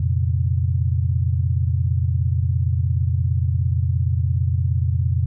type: chord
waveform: sine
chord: F suspended fourth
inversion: none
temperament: equal with one note detuned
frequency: 87.31 / 116.54 / 133.72 Hz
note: F2 / Bb2 / C3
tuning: 0 / 0 / +38 cents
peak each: -19 / -22 / -24 dBFS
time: 0-5.26 s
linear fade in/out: 5 ms
effects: none